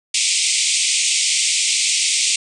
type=band-pass noise; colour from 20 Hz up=white; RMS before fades=-18 dBFS; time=0.14-2.36 s; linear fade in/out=5 ms; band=2100 to 9000 Hz; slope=96 dB/octave; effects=none